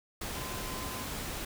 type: tone in noise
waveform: sine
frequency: 1029 Hz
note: C6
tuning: 29 cents flat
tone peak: -45 dBFS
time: 0.35-1.04 s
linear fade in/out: 5 ms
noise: pink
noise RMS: -38 dBFS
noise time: 0.21-1.45 s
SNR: -10 dB
effects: none